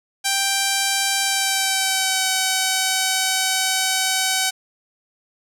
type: tone with pitch glide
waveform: 5% pulse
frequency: 785 to 758.3 Hz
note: G5 to F#5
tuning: +2 to +42 cents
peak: -6 dBFS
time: 0.24-4.51 s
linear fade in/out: 20 ms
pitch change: -60 cents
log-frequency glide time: 1.22-2.28 s
effects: none